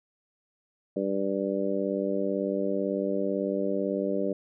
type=harmonic tone; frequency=98 Hz; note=G2; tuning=in tune; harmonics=2 / 3 / 4 / 5 / 6; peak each=-32 / -32 / -32 / -32 / -32 dBFS; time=0.96-4.33 s; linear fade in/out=5 ms; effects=none